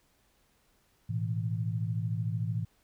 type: chord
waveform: sine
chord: A suspended second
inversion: none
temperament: equal with one note detuned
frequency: 110 / 123.47 / 163.86 Hz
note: A2 / B2 / E3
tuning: 0 / 0 / -10 cents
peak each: -31 / -36 / -35 dBFS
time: 1.09-2.65 s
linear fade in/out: 10 ms
effects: pink hiss -69 dBFS RMS until 2.83 s